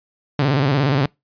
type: tone with vibrato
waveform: sawtooth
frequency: 138.59 Hz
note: C#3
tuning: in tune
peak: -11 dBFS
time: 0.39-1.06 s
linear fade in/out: 2 ms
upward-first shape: square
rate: 17 Hz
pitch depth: 100 cents each way
effects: noise-tail reverb RT60 0.2 s tail -25 dB re dry + resampled to 11025 Hz